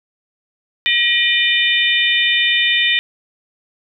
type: harmonic tone with a mistuned harmonic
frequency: 603 Hz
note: D5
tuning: 46 cents sharp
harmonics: 3 / 4 / 5 / 6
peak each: -18 / -18 / -18 / -18 dBFS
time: 0.86-2.99 s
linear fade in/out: 0 ms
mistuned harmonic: 3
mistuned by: +89 cents
effects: none